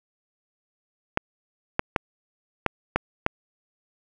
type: clicks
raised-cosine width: 0.5 ms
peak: -5 dBFS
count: 6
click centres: 1.174 / 1.794 / 1.962 / 2.663 / 2.96 / 3.264 s
effects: none